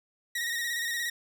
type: tone with vibrato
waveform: sawtooth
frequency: 1883 Hz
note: A#6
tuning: 17 cents sharp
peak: -26 dBFS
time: 0.35-1.1 s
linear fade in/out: 5 ms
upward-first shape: square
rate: 17 Hz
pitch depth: 36 cents each way
effects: none